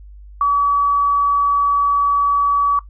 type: tone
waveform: sine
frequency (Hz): 1141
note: C#6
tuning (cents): +50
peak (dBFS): -12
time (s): 0.41-2.79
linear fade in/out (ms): 2
effects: noise-tail reverb RT60 0.1 s tail -17 dB re dry + added 50 Hz sine -36 dBFS peak until 2.89 s